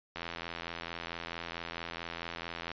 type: click train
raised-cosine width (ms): 0.3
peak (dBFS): -22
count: 217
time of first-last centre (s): 0.16-2.716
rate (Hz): 84.5
effects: resampled to 11025 Hz